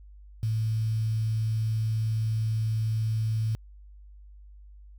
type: tone with quantisation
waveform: sine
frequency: 110.7 Hz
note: A2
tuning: 11 cents sharp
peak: -24 dBFS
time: 0.43-3.55 s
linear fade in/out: 0 ms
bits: 8
effects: added 50 Hz sine -46 dBFS peak until 4.98 s